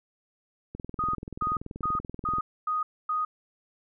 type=click train; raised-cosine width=3 ms; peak=-24 dBFS; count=35; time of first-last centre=0.75-2.385 s; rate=20.8 Hz
type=tone bursts; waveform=sine; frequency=1244.5 Hz; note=D#6; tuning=in tune; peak=-25 dBFS; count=6; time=0.99-3.25 s; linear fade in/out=5 ms; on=160 ms; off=260 ms
effects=none